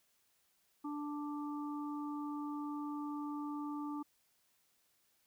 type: harmonic tone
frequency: 293.7 Hz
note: D4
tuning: in tune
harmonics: 1 / 3 / 4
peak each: -39 / -48 / -48 dBFS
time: 0.84-4.03 s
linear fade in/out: 10 ms
effects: white hiss -75 dBFS RMS until 5.26 s